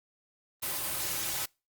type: noise with comb filter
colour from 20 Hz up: white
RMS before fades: -33 dBFS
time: 0.62-1.46 s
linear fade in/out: 10 ms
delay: 4.3 ms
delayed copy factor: -0.7
effects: noise-tail reverb RT60 0.3 s tail -26 dB re dry + Opus 32 kbps